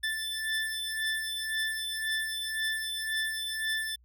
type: beating tone pair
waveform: 25% pulse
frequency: 1760 / 1761.9 Hz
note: A6 / A6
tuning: 0 / +2 cents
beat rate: 1.9 Hz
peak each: -29 / -30 dBFS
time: 0.03-3.96 s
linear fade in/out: 10 ms
effects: added 60 Hz sine -58 dBFS peak until 4.04 s